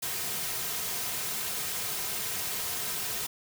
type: noise with comb filter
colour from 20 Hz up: white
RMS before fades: -33 dBFS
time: 0.02-3.27 s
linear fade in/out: 10 ms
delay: 3.5 ms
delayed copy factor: -0.5
effects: none